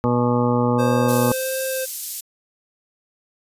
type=harmonic tone; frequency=121.6 Hz; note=B2; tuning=26 cents flat; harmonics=1 / 2 / 3 / 4 / 5 / 7 / 8 / 9 / 10; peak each=-22 / -20 / -29 / -22 / -30 / -26 / -36 / -29 / -31 dBFS; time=0.04-1.32 s; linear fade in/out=0 ms
type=tone with vibrato; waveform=square; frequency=523.3 Hz; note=C5; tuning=in tune; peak=-24 dBFS; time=0.78-1.86 s; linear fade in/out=20 ms; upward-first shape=sine; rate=1.5 Hz; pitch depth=12 cents each way
type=high-pass noise; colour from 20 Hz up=white; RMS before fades=-28 dBFS; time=1.08-2.21 s; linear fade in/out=10 ms; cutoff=5800 Hz; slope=12 dB/octave
effects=resampled to 32000 Hz